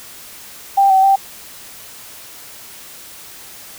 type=tone with pitch steps; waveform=sine; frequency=789 / 765 / 782 Hz; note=G5 / G5 / G5; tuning=+11 / -42 / -4 cents; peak=-8 dBFS; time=0.77-1.16 s; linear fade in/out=10 ms; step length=130 ms; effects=white hiss -37 dBFS RMS until 3.78 s